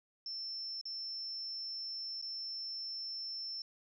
sine tone with dropouts, 5350 Hz, E8, 25 cents sharp, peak -39 dBFS, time 0.26-3.62 s, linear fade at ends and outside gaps 2 ms, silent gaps 0.813-0.854 / 2.215-2.224 s, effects none

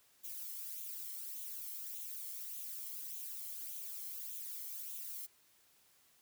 violet noise with flanger, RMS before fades -45 dBFS, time 0.23-5.27 s, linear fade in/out 20 ms, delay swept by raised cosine 0.29 to 0.97 ms, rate 1.7 Hz, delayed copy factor +0.55, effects white hiss -69 dBFS RMS until 6.21 s

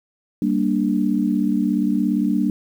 sine chord, G minor, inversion none, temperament equal, 196 / 233.1 / 293.7 Hz, G3 / Bb3 / D4, 0 / 0 / 0 cents, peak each -21 dBFS, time 0.42-2.5 s, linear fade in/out 2 ms, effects 8-bit

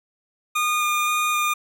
25% pulse tone with vibrato, 1217 Hz, D#6, 39 cents flat, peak -16 dBFS, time 0.55-1.54 s, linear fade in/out 10 ms, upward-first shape square, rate 1.9 Hz, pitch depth 8 cents each way, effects none

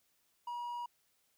triangle tone, 960 Hz, B5, 49 cents flat, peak -36 dBFS, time 0.47-0.86 s, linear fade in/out 5 ms, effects white hiss -75 dBFS RMS until 1.37 s

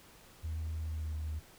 sine tone with pitch glide, 79.7 to 77.34 Hz, D#2 to D#2, +42 to -10 cents, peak -33 dBFS, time 0.43-1.4 s, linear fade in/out 20 ms, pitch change -52 cents, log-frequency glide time 0.76-1.17 s, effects tanh soft clip ceiling -32 dBFS + pink hiss -58 dBFS RMS until 1.58 s

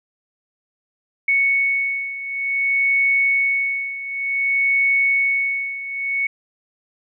sine beating tone pair, 2217 / 2217.55 Hz, C#7 / C#7, 0 / 0 cents, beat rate 0.55 Hz, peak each -18 / -22 dBFS, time 1.28-6.27 s, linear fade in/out 5 ms, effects none

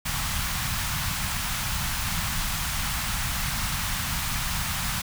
pink band-stop noise, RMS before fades -28 dBFS, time 0.05-5.02 s, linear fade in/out 10 ms, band 190 to 870 Hz, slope 24 dB/octave, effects none

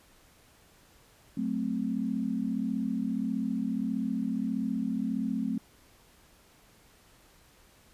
sine chord, F# diminished, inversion none, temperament equal, 185 / 220 / 261.6 Hz, F#3 / A3 / C4, 0 / 0 / 0 cents, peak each -35 / -31 / -32 dBFS, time 1.37-5.58 s, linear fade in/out 5 ms, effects pink hiss -60 dBFS RMS until 7.93 s + resampled to 32000 Hz

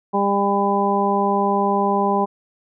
harmonic tone, 200 Hz, G3, 35 cents sharp, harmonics 1 / 2 / 3 / 4 / 5, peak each -22 / -22 / -26 / -21 / -22 dBFS, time 0.13-2.26 s, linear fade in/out 20 ms, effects none

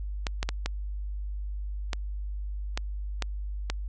clicks, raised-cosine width 0.2 ms, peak -12 dBFS, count 8, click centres 0.268 / 0.429 / 0.49 / 0.66 / 1.932 / 2.775 / 3.223 / 3.7 s, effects added 50 Hz sine -31 dBFS peak until 3.88 s + resampled to 24000 Hz

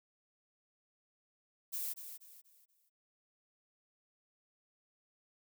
violet noise with echo, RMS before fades -39 dBFS, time 1.72-1.94 s, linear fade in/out 20 ms, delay 240 ms, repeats 4, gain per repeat -9 dB, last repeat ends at 2.9 s, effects none

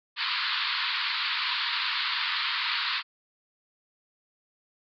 white band-pass noise, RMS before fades -29 dBFS, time 0.16-3.03 s, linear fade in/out 50 ms, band 940 to 4600 Hz, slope 96 dB/octave, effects none

